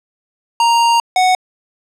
square tone pair in turn, 932.3 / 740 Hz, A#5 / F#5, 0 / 0 cents, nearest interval major third, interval 400 cents, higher first, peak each -10 / -10 dBFS, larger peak neither, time 0.6-1 / 1.16-1.35 s, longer first, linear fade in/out 2 ms, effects low-pass 8000 Hz 12 dB/octave

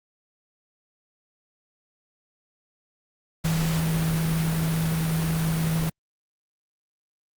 sine tone in noise, 161.6 Hz, E3, 34 cents flat, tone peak -22 dBFS, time 3.44-5.9 s, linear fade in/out 10 ms, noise pink, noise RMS -31 dBFS, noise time 3.44-5.9 s, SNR +6 dB, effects Opus 48 kbps

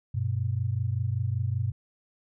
sine tone pair together, 97 / 122.21 Hz, G2 / B2, -18 / -18 cents, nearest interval major third, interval 400 cents, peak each -28 dBFS, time 0.14-1.72 s, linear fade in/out 10 ms, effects none

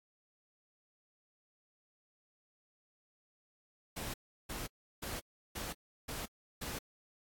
pink noise bursts, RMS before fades -41 dBFS, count 6, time 3.96-6.79 s, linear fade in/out 10 ms, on 180 ms, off 350 ms, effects AAC 64 kbps

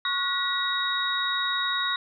sine tone cluster, 1106 / 1447 / 1928 / 3791 Hz, C#6 / F#6 / B6 / A#7, -4 / -39 / -42 / +28 cents, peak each -30 / -31 / -32 / -27 dBFS, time 0.05-1.96 s, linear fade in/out 2 ms, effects none

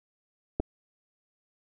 clicks, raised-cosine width 2 ms, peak -14 / -18 dBFS, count 2, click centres 0.599 / 0.602 s, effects none

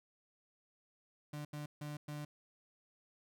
35% pulse tone bursts at uneven times, 148.2 Hz, D3, 16 cents sharp, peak -40 dBFS, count 4, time 1.33-1.45 / 1.53-1.66 / 1.81-1.97 / 2.08-2.25 s, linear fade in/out 5 ms, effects none

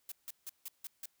blue noise bursts, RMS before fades -43 dBFS, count 6, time 0.09-1.058 s, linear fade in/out 2 ms, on 28 ms, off 160 ms, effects white hiss -75 dBFS RMS until 1.2 s

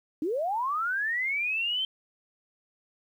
sine linear sweep, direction up, 283.2 to 3136 Hz, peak -26 dBFS, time 0.22-1.85 s, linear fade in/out 2 ms, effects 10-bit

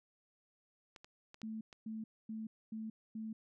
clicks, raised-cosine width 0.2 ms, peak -35 dBFS, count 5, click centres 0.962 / 1.045 / 1.344 / 1.417 / 1.728 s
sine tone bursts, 220 Hz, A3, in tune, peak -40 dBFS, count 5, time 1.43-3.33 s, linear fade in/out 5 ms, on 180 ms, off 250 ms
effects none

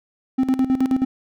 triangle tone with tremolo, 261.6 Hz, C4, in tune, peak -12 dBFS, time 0.38-1.05 s, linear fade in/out 10 ms, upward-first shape square, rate 9.4 Hz, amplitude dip 75%, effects none

